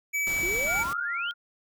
square tone, 2291 Hz, D7, 44 cents flat, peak -26 dBFS, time 0.13-0.84 s, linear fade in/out 20 ms
pink noise, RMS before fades -38 dBFS, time 0.27-0.93 s, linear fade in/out 0 ms
sine exponential sweep, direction up, 329.6 to 3236 Hz, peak -32 dBFS, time 0.43-1.31 s, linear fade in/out 0 ms
sine tone with vibrato, 1400 Hz, F6, 4 cents sharp, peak -29 dBFS, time 0.66-1.34 s, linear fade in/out 50 ms, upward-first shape triangle, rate 3.4 Hz, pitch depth 25 cents each way
effects none

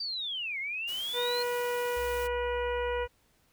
sine linear two-way sweep, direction down then up, 4712 to 2083 to 4239 Hz, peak -32 dBFS, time 0-1.43 s, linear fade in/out 5 ms, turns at 0.59 s
white noise, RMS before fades -45 dBFS, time 0.87-2.28 s, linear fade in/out 20 ms
harmonic tone, 486 Hz, B4, 28 cents flat, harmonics 1 / 2 / 3 / 4 / 5 / 6, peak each -30 / -36 / -40 / -42 / -44 / -46 dBFS, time 1.13-3.08 s, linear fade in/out 50 ms
sine tone, 62.5 Hz, B1, 21 cents sharp, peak -40 dBFS, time 1.96-3.07 s, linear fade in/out 10 ms
effects pink hiss -68 dBFS RMS until 3.52 s

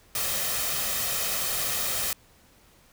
white noise with comb filter, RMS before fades -28 dBFS, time 0.15-2.13 s, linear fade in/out 2 ms, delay 1.6 ms, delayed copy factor +0.5, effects pink hiss -58 dBFS RMS until 2.92 s

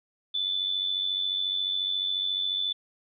sine tone with amplitude modulation, 3500 Hz, A7, 10 cents flat, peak -23 dBFS, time 0.34-2.73 s, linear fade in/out 10 ms, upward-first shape sine, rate 94.2 Hz, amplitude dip 60%, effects none

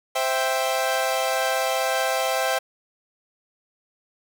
sawtooth chord, C major, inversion none, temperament equal, 523.3 / 659.3 / 784 Hz, C5 / E5 / G5, 0 / 0 / 0 cents, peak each -22 dBFS, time 0.15-2.59 s, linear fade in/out 10 ms, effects none

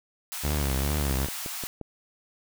white high-pass noise, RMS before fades -35 dBFS, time 0.32-1.67 s, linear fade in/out 0 ms, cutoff 670 Hz, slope 48 dB/octave
sawtooth tone with vibrato, 70.4 Hz, C#2, 27 cents sharp, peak -21 dBFS, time 0.43-1.27 s, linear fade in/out 20 ms, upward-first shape triangle, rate 2.4 Hz, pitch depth 140 cents each way
click train, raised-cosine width 2 ms, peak -23 dBFS, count 5, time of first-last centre 1.11-1.813 s, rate 5.69 Hz
effects none

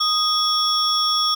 triangle tone cluster, 1245 / 3376 / 5470 Hz, D#6 / G#7 / F8, +1 / +28 / -37 cents, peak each -20 dBFS, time 0-1.35 s, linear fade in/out 10 ms, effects none

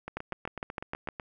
two click trains, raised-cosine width 0.5 ms, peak -22 / -18 dBFS, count 10 / 7, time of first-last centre 0.08-1.198 / 0.17-1.087 s, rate 8.05 / 6.54 Hz, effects none

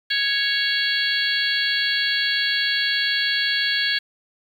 harmonic tone with a mistuned harmonic, 554.4 Hz, C#5, in tune, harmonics 3 / 4 / 5 / 6 / 7 / 8, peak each -23 / -29 / -30 / -25 / -29 / -26 dBFS, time 0.1-3.99 s, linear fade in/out 10 ms, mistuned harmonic 7, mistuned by +32 cents, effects 8-bit

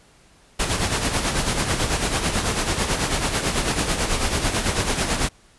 pink noise with tremolo, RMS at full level -20 dBFS, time 0.59-5.29 s, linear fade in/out 10 ms, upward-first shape sine, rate 9.1 Hz, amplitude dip 55%, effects pink hiss -54 dBFS RMS until 5.58 s + resampled to 24000 Hz

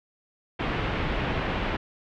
pink low-pass noise, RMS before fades -28 dBFS, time 0.59-1.77 s, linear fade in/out 10 ms, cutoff 3000 Hz, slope 24 dB/octave, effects none

